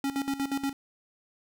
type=tone with tremolo; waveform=square; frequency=275.6 Hz; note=C#4; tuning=10 cents flat; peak=-27 dBFS; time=0.04-0.73 s; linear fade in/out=2 ms; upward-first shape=square; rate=8.4 Hz; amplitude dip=75%; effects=none